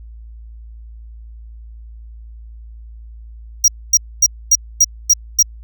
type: tone bursts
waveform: square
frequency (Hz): 5720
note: F8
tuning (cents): +41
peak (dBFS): -7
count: 7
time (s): 3.64-5.427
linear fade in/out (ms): 5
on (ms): 41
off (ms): 250
effects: added 56 Hz sine -33 dBFS peak until 5.63 s